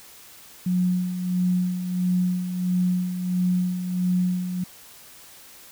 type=tone with tremolo; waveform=sine; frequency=181 Hz; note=F#3; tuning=38 cents flat; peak=-18 dBFS; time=0.66-4.64 s; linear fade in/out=5 ms; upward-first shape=sine; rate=1.5 Hz; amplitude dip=60%; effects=white hiss -47 dBFS RMS until 5.71 s